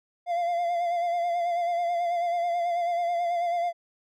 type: tone with vibrato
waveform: triangle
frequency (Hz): 693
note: F5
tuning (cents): -14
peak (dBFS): -22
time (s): 0.26-3.73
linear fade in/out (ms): 50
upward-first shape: sine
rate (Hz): 9.2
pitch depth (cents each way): 36
effects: none